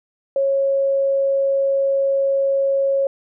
sine tone, 548 Hz, C#5, 20 cents flat, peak -15 dBFS, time 0.36-3.07 s, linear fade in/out 2 ms, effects none

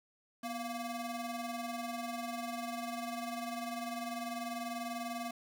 30% pulse ring-modulated tone, 466.2 Hz, A#4, in tune, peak -32 dBFS, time 0.43-5.31 s, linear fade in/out 5 ms, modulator 223 Hz, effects none

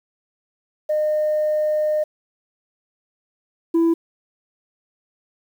sine tone pair in turn, 610 / 332.2 Hz, D#5 / E4, -34 / +13 cents, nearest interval major seventh, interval 1053 cents, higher first, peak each -16 / -11 dBFS, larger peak second, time 0.89-2.04 / 3.74-3.94 s, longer first, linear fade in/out 10 ms, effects tanh soft clip ceiling -13 dBFS + 8-bit

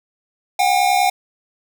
square tone pair together, 727.9 / 798 Hz, F#5 / G5, -29 / +31 cents, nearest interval major second, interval 160 cents, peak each -17 dBFS, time 0.59-1.1 s, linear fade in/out 5 ms, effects none

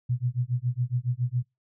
sine tone with tremolo, 123.47 Hz, B2, in tune, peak -21 dBFS, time 0.09-1.43 s, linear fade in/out 10 ms, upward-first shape sine, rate 7.2 Hz, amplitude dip 100%, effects noise-tail reverb RT60 0.2 s tail -24 dB re dry

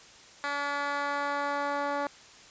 10% pulse tone with band-pass filter sweep, 285.8 Hz, D4, 47 cents flat, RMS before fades -31 dBFS, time 0.44-2.07 s, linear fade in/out 0 ms, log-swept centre 1800 to 690 Hz, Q 0.79, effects white hiss -52 dBFS RMS until 2.5 s + resampled to 16000 Hz

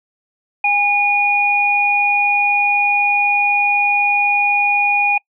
sine tone pair together, 816 / 2448 Hz, G#5 / D#7, -31 / -29 cents, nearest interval octave + perfect fifth, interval 1902 cents, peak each -17 / -13 dBFS, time 0.64-5.18 s, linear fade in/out 5 ms, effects noise-tail reverb RT60 0.1 s tail -26 dB re dry

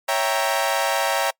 sawtooth chord, C# diminished seventh, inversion none, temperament equal, 554.4 / 659.3 / 784 / 932.3 Hz, C#5 / E5 / G5 / Bb5, 0 / 0 / 0 / 0 cents, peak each -21 dBFS, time 0.08-1.31 s, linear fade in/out 10 ms, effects noise-tail reverb RT60 0.1 s tail -26 dB re dry + MP3 96 kbps

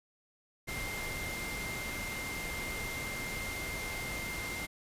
sine tone in noise, 2100 Hz, C7, 6 cents sharp, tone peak -39 dBFS, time 0.67-4.67 s, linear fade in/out 20 ms, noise pink, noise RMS -40 dBFS, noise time 0.67-4.67 s, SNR -2 dB, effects resampled to 32000 Hz

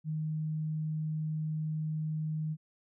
sine tone, 155.56 Hz, D#3, in tune, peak -31 dBFS, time 0.04-2.57 s, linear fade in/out 50 ms, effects none

